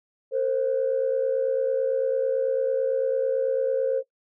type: tone pair together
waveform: sine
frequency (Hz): 458 / 527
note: A#4 / C5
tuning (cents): -31 / +12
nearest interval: major second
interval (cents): 243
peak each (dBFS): -24 / -22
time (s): 0.31-4.03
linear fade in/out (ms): 50
effects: noise-tail reverb RT60 0.1 s tail -17 dB re dry + tanh soft clip ceiling -15 dBFS